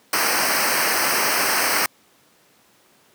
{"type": "noise with comb filter", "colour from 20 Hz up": "pink", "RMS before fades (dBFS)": -20, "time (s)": [0.13, 1.86], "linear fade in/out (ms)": 2, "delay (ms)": 0.28, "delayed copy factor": -0.85, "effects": ["pink hiss -56 dBFS RMS until 3.14 s", "high-pass 200 Hz 12 dB/octave"]}